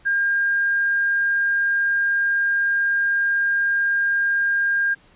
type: tone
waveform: sine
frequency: 1609 Hz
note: G6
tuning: 45 cents sharp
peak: -17 dBFS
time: 0.05-4.95 s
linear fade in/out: 20 ms
effects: pink hiss -54 dBFS RMS until 5.15 s + resampled to 8000 Hz